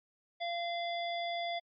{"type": "harmonic tone", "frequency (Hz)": 688, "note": "F5", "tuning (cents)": -26, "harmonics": [1, 3, 5, 7], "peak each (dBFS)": [-35, -42, -42, -51], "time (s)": [0.4, 1.6], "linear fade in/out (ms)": 20, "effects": ["AAC 64 kbps"]}